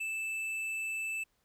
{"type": "tone with tanh clipping", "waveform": "sine", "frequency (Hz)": 2637, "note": "E7", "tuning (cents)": 0, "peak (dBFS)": -35, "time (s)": [0, 1.24], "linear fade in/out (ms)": 10, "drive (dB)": 9, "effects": ["pink hiss -75 dBFS RMS until 1.44 s"]}